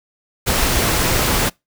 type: noise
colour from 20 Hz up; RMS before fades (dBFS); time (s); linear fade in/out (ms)
pink; -17; 0.46-1.5; 20
effects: noise-tail reverb RT60 0.2 s tail -25 dB re dry